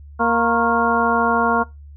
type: harmonic tone with a mistuned harmonic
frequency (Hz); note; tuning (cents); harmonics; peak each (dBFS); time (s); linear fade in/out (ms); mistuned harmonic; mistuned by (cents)
233.1; A#3; 0; 1 / 2 / 3 / 4 / 5 / 6; -22 / -22 / -22 / -22 / -22 / -22; 0.19-1.64; 20; 5; -110
effects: noise-tail reverb RT60 0.2 s tail -20 dB re dry + added 72 Hz sine -37 dBFS peak until 1.96 s